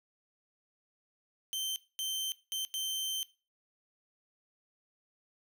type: tone bursts at uneven times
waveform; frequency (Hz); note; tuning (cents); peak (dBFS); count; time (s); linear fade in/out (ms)
sawtooth; 3108; G7; -16; -30; 4; 1.53-1.76 / 1.99-2.32 / 2.52-2.65 / 2.74-3.23; 0
effects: noise-tail reverb RT60 0.3 s tail -18 dB re dry